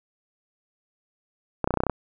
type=clicks; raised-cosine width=1 ms; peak=-8 dBFS; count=9; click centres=1.643 / 1.675 / 1.707 / 1.74 / 1.773 / 1.804 / 1.836 / 1.867 / 1.897 s; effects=none